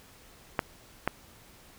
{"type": "clicks", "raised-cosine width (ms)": 0.5, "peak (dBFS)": -10, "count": 2, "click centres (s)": [0.592, 1.076], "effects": ["pink hiss -55 dBFS RMS until 1.78 s"]}